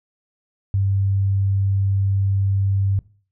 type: tone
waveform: sine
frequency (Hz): 98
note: G2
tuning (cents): 0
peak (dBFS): -16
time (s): 0.74-2.99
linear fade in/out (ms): 0
effects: noise-tail reverb RT60 0.4 s tail -19 dB re dry